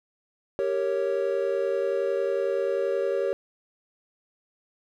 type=chord; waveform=triangle; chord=G diminished; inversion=none; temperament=equal with one note detuned; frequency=392 / 462.7 / 554.4 Hz; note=G4 / Bb4 / Db5; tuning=0 / -13 / 0 cents; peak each=-26 / -27 / -25 dBFS; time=0.59-3.33 s; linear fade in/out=0 ms; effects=none